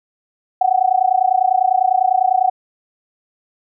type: tone with amplitude modulation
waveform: sine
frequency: 746 Hz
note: F#5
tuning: 14 cents sharp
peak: -8 dBFS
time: 0.61-2.5 s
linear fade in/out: 5 ms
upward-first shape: sine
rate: 30 Hz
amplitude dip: 95%
effects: none